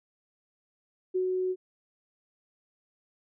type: tone with ADSR envelope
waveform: sine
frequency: 370 Hz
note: F#4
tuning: in tune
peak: -24 dBFS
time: 1.14-1.56 s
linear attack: 18 ms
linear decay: 100 ms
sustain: -2 dB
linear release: 50 ms
effects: none